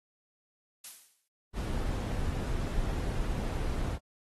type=noise with exponential decay; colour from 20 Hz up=blue; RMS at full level=-39 dBFS; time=0.84-1.28 s; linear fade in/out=5 ms; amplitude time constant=95 ms
type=noise; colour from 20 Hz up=brown; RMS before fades=-32 dBFS; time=1.53-3.99 s; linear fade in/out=50 ms
effects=AAC 32 kbps